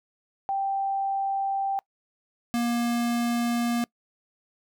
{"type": "tone pair in turn", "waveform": ["sine", "square"], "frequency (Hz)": [784, 237.1], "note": ["G5", "A#3"], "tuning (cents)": [0, 30], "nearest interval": "octave + major sixth", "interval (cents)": 2070, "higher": "first", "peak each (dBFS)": -24, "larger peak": "neither", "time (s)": [[0.49, 1.79], [2.54, 3.84]], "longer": "neither", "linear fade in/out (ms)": 0, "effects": ["noise-tail reverb RT60 0.1 s tail -25 dB re dry"]}